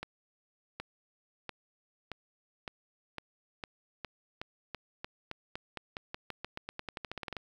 accelerating click train, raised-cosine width 0.3 ms, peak -22 dBFS, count 30, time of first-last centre 0.03-7.367 s, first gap 770 ms, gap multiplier 0.9, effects 9-bit

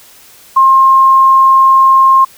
sine tone, 1065 Hz, C6, 30 cents sharp, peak -3 dBFS, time 0.56-2.25 s, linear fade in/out 10 ms, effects white hiss -40 dBFS RMS until 2.37 s

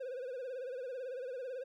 triangle tone with vibrato, 510 Hz, C5, 44 cents flat, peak -37 dBFS, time 0-1.64 s, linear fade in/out 10 ms, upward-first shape sine, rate 18 Hz, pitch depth 98 cents each way, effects none

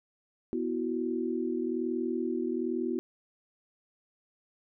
sine chord, B suspended fourth, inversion none, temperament just, 246.9 / 329.3 / 370.4 Hz, B3 / E4 / F#4, 0 / -2 / +2 cents, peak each -33 dBFS, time 0.53-2.99 s, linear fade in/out 0 ms, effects none

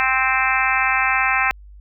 harmonic tone, 261.6 Hz, C4, in tune, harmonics 3 / 4 / 5 / 6 / 7 / 8 / 9 / 10, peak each -24 / -24 / -24 / -24 / -24 / -24 / -24 / -24 dBFS, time 0-1.51 s, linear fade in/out 0 ms, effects added 50 Hz sine -39 dBFS peak until 1.8 s

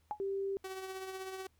sine tone with exponential decay, 840 Hz, G#5, 19 cents sharp, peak -30 dBFS, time 0.11-0.21 s, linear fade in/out 0 ms, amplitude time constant 20 ms
sine tone, 392 Hz, G4, in tune, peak -33 dBFS, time 0.2-0.57 s, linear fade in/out 0 ms
sawtooth tone with tremolo, 379.7 Hz, F#4, 45 cents sharp, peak -35 dBFS, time 0.64-1.47 s, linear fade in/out 5 ms, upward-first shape triangle, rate 16 Hz, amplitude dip 50%
effects added 79 Hz sine -70 dBFS peak until 1.59 s + pink hiss -75 dBFS RMS until 1.59 s

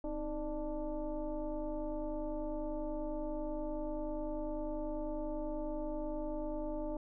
sine tone with frequency modulation, 311.1 Hz, D#4, in tune, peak -35 dBFS, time 0.04-6.97 s, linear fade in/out 2 ms, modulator 286 Hz, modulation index 1.4, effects none

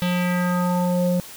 square tone with low-pass filter sweep, 178.5 Hz, F3, 38 cents sharp, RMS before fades -21 dBFS, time 0.02-1.2 s, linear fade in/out 0 ms, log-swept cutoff 3500 to 430 Hz, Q 2.6, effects white hiss -40 dBFS RMS until 1.36 s

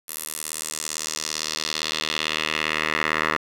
10% pulse tone with band-pass filter sweep, 77.7 Hz, D#2, 2 cents flat, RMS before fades -27 dBFS, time 0.08-3.37 s, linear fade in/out 5 ms, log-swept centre 12000 to 1600 Hz, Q 1.8, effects 8-bit

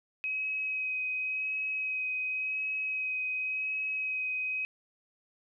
sine tone with vibrato, 2535 Hz, D#7, 32 cents sharp, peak -30 dBFS, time 0.24-4.65 s, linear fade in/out 0 ms, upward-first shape sine, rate 0.91 Hz, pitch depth 13 cents each way, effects none

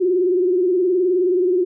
sine tone with vibrato, 362.7 Hz, F#4, 34 cents flat, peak -14 dBFS, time 0-1.65 s, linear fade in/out 20 ms, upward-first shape sine, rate 19 Hz, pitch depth 80 cents each way, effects none

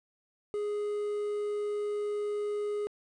triangle tone with quantisation, 415.3 Hz, G#4, in tune, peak -28 dBFS, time 0.54-2.87 s, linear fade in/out 0 ms, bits 8, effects low-pass 5000 Hz 12 dB/octave

